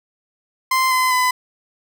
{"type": "tone with pitch steps", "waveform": "30% pulse", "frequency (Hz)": [1041, 1023.7, 1006.7], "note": ["C6", "C6", "B5"], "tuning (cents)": [-9, -38, 33], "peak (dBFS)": -12, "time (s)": [0.71, 1.31], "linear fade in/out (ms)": 5, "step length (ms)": 200, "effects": []}